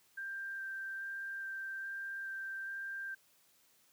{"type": "tone with vibrato", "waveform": "sine", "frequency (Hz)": 1577, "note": "G6", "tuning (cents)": 10, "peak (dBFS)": -39, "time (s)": [0.17, 3.15], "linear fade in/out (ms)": 10, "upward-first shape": "square", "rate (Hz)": 1.2, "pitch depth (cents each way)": 8, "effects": ["white hiss -69 dBFS RMS until 3.92 s", "high-pass 80 Hz 12 dB/octave"]}